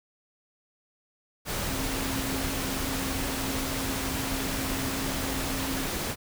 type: tone in noise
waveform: sine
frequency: 267.3 Hz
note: C4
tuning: 37 cents sharp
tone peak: -34 dBFS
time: 1.67-5.89 s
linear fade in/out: 50 ms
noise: pink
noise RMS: -31 dBFS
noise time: 1.45-6.16 s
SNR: -6 dB
effects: none